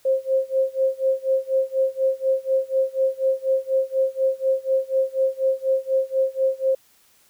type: tone with tremolo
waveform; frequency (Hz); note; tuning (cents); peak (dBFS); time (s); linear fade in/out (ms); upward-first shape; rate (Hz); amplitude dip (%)
sine; 530; C5; +22; -15; 0.05-6.75; 5; sine; 4.1; 95
effects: white hiss -58 dBFS RMS until 7.29 s